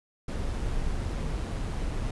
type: noise with amplitude modulation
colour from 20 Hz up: brown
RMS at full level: -29 dBFS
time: 0.28-2.11 s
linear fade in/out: 5 ms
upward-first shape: sine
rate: 134 Hz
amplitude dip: 25%
effects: resampled to 24000 Hz